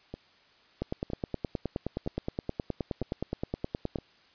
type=two click trains; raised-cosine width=2 ms; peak=-24 / -17 dBFS; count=5 / 31; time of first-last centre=0.14-3.986 / 0.82-3.958 s; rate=1.04 / 9.56 Hz; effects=white hiss -61 dBFS RMS until 4.34 s + resampled to 11025 Hz